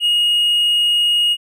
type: tone with hard clipping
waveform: sine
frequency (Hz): 2873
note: F7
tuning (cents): +48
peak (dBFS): -13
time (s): 0-1.37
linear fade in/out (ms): 50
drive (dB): 2
effects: none